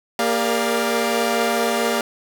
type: tone cluster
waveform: sawtooth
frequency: 232.6 / 402.8 / 469.7 / 587 / 697 Hz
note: A#3 / G4 / A#4 / D5 / F5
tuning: -4 / +47 / +13 / -1 / -4 cents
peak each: -21 dBFS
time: 0.19-2.01 s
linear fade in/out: 2 ms
effects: none